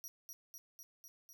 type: tone with echo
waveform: 25% pulse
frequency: 5760 Hz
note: F#8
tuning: 47 cents flat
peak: -40 dBFS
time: 0.04-0.08 s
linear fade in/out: 0 ms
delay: 250 ms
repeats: 5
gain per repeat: -2 dB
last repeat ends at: 1.33 s
effects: none